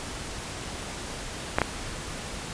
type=clicks; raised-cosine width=0.5 ms; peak=-5 dBFS; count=2; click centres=1.585 / 1.617 s; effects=pink hiss -36 dBFS RMS until 2.53 s + resampled to 22050 Hz